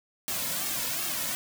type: noise with flanger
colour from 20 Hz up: white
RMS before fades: -31 dBFS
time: 0.28-1.35 s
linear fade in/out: 0 ms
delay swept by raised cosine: 2 to 2.56 ms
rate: 2.6 Hz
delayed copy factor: -0.75
effects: none